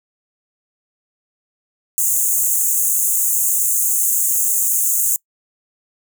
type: high-pass noise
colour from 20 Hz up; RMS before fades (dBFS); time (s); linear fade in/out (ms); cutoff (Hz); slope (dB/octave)
pink; -17; 1.98-5.16; 0; 6500; 96
effects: noise-tail reverb RT60 0.1 s tail -25 dB re dry